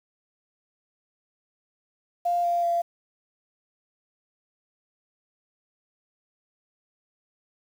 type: tone with pitch steps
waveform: sine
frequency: 698.5 / 692.9 / 687.3 Hz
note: F5 / F5 / F5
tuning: 0 / -14 / -28 cents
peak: -21 dBFS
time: 2.25-2.82 s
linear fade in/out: 10 ms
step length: 190 ms
effects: 8-bit